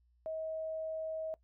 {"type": "tone", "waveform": "sine", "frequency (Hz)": 637, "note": "D#5", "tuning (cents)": 41, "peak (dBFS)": -36, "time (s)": [0.26, 1.34], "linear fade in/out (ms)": 0, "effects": ["noise-tail reverb RT60 0.1 s tail -20 dB re dry", "added 60 Hz sine -67 dBFS peak until 1.43 s"]}